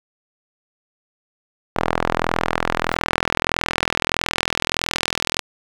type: tone with band-pass filter sweep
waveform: sawtooth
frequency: 41.59 Hz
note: E1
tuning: 16 cents sharp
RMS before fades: -23 dBFS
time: 1.75-5.41 s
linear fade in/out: 20 ms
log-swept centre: 940 to 4300 Hz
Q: 0.86
effects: 7-bit